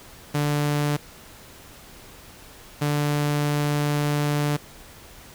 sawtooth tone pair in turn, 146.83 / 146.83 Hz, D3 / D3, 0 / 0 cents, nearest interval unison, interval 0 cents, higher neither, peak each -17 dBFS, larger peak neither, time 0.34-0.97 / 2.81-4.57 s, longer second, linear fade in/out 10 ms, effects pink hiss -46 dBFS RMS until 5.34 s

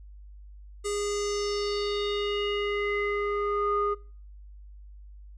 square tone with low-pass filter sweep, 410.1 Hz, G#4, 22 cents flat, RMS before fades -29 dBFS, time 0.84-3.95 s, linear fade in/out 20 ms, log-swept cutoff 8300 to 1100 Hz, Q 4.3, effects noise-tail reverb RT60 0.4 s tail -22 dB re dry + added 50 Hz sine -44 dBFS peak until 5.37 s

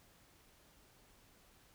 silence, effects pink hiss -66 dBFS RMS until 1.74 s

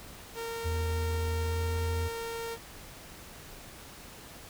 sawtooth tone, 460 Hz, A#4, 23 cents flat, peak -31 dBFS, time 0.34-2.58 s, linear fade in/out 50 ms
triangle tone with pitch glide, 82.2 to 83.83 Hz, E2 to E2, -4 to +30 cents, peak -27 dBFS, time 0.64-2.09 s, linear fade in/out 20 ms, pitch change +34 cents, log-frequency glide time 1.47-1.56 s
effects pink hiss -48 dBFS RMS until 4.49 s

